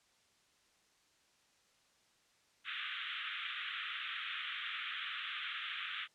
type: band-pass noise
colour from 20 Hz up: white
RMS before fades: -42 dBFS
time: 2.64-6.08 s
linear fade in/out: 50 ms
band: 1200 to 3600 Hz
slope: 96 dB/octave
effects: white hiss -71 dBFS RMS until 6.14 s + low-pass 7000 Hz 12 dB/octave